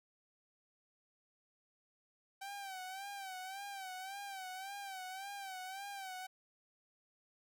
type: tone with vibrato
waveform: sawtooth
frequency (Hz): 772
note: G5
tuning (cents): -27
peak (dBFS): -40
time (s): 2.41-6.27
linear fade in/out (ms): 10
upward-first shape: sine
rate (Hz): 1.8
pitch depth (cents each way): 77
effects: none